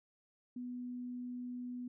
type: tone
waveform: sine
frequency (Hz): 246.9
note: B3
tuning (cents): 0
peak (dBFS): -40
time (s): 0.56-1.88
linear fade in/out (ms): 5
effects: none